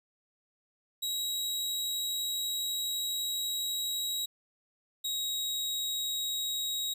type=tone pair in turn; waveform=sawtooth; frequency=3839 / 3806 Hz; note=B7 / A#7; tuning=-50 / +35 cents; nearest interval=unison; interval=15 cents; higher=first; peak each=-28 dBFS; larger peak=neither; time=1.02-4.26 / 5.04-6.94 s; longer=first; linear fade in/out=10 ms; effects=none